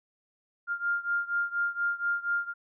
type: beating tone pair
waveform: sine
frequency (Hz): 1400 / 1404.2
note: F6 / F6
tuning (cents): +4 / +9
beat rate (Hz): 4.2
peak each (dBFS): -29 / -31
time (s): 0.67-2.54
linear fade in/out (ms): 50
effects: none